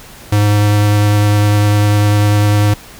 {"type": "tone with vibrato", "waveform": "square", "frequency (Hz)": 103.83, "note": "G#2", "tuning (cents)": 0, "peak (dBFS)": -9, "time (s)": [0.32, 2.74], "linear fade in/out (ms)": 5, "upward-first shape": "sine", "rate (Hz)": 10, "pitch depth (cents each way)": 9, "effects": ["pink hiss -36 dBFS RMS until 2.99 s"]}